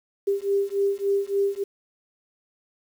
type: beating tone pair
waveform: sine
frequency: 396.2 / 399.7 Hz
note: G4 / G4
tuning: +18 / +34 cents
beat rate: 3.5 Hz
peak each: -24 dBFS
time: 0.27-1.64 s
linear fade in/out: 10 ms
effects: 8-bit